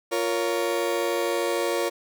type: chord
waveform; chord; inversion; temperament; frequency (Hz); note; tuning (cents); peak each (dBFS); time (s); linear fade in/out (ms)
35% pulse; Bb minor; second; just; 349.6 / 466.2 / 559.4; F4 / Bb4 / Db5; +2 / 0 / +16; -26; 0.11-1.9; 20
effects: none